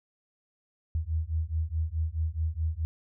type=beating tone pair; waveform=sine; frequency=77.78 / 82.48 Hz; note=D#2 / E2; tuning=0 / +2 cents; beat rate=4.7 Hz; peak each=-30 dBFS; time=0.95-2.85 s; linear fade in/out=0 ms; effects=none